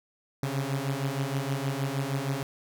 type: beating tone pair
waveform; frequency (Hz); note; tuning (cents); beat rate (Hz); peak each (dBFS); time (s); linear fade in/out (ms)
sawtooth; 133.9 / 140.3; C3 / C#3; +40 / +21; 6.4; -27; 0.43-2.43; 2
effects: none